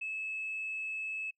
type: tone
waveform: sine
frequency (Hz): 2599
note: E7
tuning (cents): -25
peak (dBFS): -34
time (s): 0.01-1.31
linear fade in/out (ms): 10
effects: noise-tail reverb RT60 0.1 s tail -24 dB re dry + tanh soft clip ceiling -30 dBFS